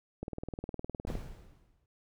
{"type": "click train", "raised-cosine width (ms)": 2, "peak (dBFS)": -24, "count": 19, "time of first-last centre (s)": [0.23, 1.153], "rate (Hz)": 19.5}
{"type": "noise with exponential decay", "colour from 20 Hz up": "brown", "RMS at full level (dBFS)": -35, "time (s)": [1.07, 1.86], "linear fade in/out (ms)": 2, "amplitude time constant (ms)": 170}
{"effects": []}